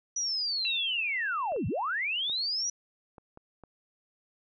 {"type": "linear two-way sweep", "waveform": "sine", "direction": "down then up", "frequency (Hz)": [5920, 80, 5920], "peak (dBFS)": -28, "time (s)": [0.16, 2.7], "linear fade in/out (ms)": 5, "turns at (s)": 1.67}
{"type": "tone with exponential decay", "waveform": "sine", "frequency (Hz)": 2704, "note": "E7", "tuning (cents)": 43, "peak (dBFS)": -30, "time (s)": [0.65, 2.31], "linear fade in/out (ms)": 0, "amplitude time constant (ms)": 360}
{"type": "clicks", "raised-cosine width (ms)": 1, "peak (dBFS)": -34, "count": 6, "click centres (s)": [1.521, 1.563, 2.297, 3.182, 3.374, 3.637]}
{"effects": []}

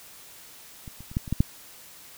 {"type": "clicks", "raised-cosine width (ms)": 5, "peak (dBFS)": [-27, -30, -29, -12, -25, -12, -6], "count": 7, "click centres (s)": [0.878, 1.006, 1.115, 1.169, 1.278, 1.326, 1.405], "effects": ["white hiss -48 dBFS RMS until 2.17 s"]}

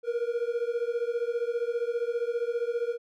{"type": "beating tone pair", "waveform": "triangle", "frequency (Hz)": [466.2, 481.2], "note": ["A#4", "B4"], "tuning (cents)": [0, -45], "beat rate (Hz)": 15, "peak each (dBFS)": [-28, -28], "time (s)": [0.03, 2.98], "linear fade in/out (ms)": 50, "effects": []}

